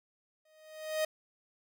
45% pulse tone with exponential growth, 624 Hz, D#5, 5 cents sharp, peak -27 dBFS, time 0.45-1.05 s, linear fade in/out 5 ms, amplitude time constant 130 ms, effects none

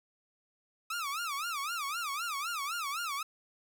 sawtooth tone with vibrato, 1249 Hz, D#6, 6 cents sharp, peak -30 dBFS, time 0.9-3.23 s, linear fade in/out 5 ms, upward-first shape sine, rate 3.9 Hz, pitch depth 220 cents each way, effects none

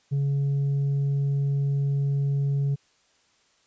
triangle tone with tanh clipping, 140 Hz, C#3, 18 cents sharp, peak -22 dBFS, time 0.11-2.76 s, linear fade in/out 20 ms, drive 7 dB, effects white hiss -64 dBFS RMS until 3.66 s + resampled to 16000 Hz

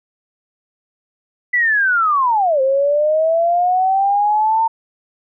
sine linear two-way sweep, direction down then up, 2000 to 523.3 to 909 Hz, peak -12 dBFS, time 1.53-4.68 s, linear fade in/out 10 ms, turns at 2.61 s, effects none

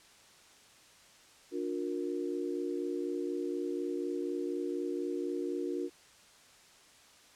sine chord, Bb major, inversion first, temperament equal with one note detuned, 293.7 / 357.8 / 466.2 Hz, D4 / F4 / Bb4, 0 / +42 / 0 cents, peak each -37 / -35 / -40 dBFS, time 1.51-5.9 s, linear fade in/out 50 ms, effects white hiss -59 dBFS RMS until 7.35 s + low-pass 8000 Hz 12 dB/octave

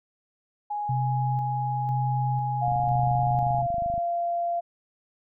sine tone, 830.6 Hz, G#5, in tune, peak -27 dBFS, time 0.7-3.62 s, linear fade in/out 10 ms
sine tone with tremolo, 129.3 Hz, C3, 20 cents flat, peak -24 dBFS, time 0.89-3.67 s, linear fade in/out 5 ms, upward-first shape square, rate 1 Hz, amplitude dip 35%
sine tone with pitch glide, 713 to 689.5 Hz, F5 to F5, +36 to -22 cents, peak -24 dBFS, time 2.61-4.61 s, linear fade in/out 20 ms, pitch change -58 cents, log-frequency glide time 3.37-3.69 s
click train, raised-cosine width 5 ms, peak -26 dBFS, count 34, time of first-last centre 2.68-3.979 s, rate 25.4 Hz
effects none

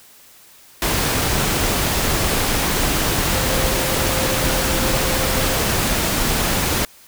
sine tone in noise, 523.3 Hz, C5, in tune, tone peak -27 dBFS, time 3.32-5.57 s, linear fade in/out 2 ms, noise pink, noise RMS -19 dBFS, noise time 0.82-6.85 s, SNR -11 dB, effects white hiss -47 dBFS RMS until 7.07 s

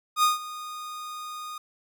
45% pulse tone with ADSR envelope, 1232 Hz, D#6, 17 cents flat, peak -17 dBFS, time 0.16-1.58 s, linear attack 71 ms, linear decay 150 ms, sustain -18 dB, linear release 4 ms, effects none

